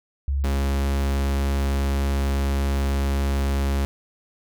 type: tone pair in turn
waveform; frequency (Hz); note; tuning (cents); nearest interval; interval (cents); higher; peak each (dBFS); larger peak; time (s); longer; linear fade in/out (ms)
sine / 45% pulse; 69.1 / 69.1; C#2 / C#2; -5 / -5; unison; 0; neither; -20 / -20; neither; 0.28-0.44 / 0.44-3.85; second; 0
effects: none